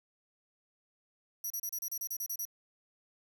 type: tone bursts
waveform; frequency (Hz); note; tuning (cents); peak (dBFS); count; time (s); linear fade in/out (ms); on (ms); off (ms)
5% pulse; 5800; F#8; -35; -29; 11; 1.44-2.453; 5; 63; 32
effects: none